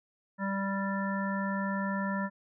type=harmonic tone; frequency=196 Hz; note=G3; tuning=in tune; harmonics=1 / 3 / 5 / 7 / 9; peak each=-31 / -39 / -37 / -41 / -38 dBFS; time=0.38-2.3 s; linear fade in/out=50 ms; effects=none